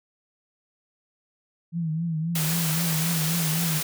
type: tone with vibrato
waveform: sine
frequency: 163.1 Hz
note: E3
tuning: 18 cents flat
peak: -24 dBFS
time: 1.72-3.82 s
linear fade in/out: 50 ms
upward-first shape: triangle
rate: 3.8 Hz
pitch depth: 96 cents each way
type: high-pass noise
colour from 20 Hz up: white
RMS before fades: -28 dBFS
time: 2.35-3.83 s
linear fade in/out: 5 ms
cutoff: 150 Hz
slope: 24 dB/octave
effects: none